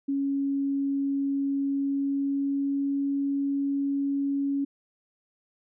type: tone with pitch glide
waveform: sine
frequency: 277.2 to 279 Hz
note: C#4 to C#4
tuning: 0 to +11 cents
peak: -24 dBFS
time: 0.08-4.65 s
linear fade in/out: 10 ms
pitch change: +11 cents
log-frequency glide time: 1.67-3.02 s
effects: none